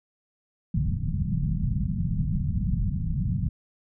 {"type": "low-pass noise", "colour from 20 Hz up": "white", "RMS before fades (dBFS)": -26, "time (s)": [0.74, 3.49], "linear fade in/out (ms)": 5, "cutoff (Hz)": 190, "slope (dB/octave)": 48, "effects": []}